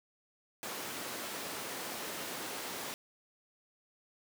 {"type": "high-pass noise", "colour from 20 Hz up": "pink", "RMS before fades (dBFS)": -41, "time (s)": [0.63, 2.94], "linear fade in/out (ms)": 0, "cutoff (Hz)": 290, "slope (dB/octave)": 12, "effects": []}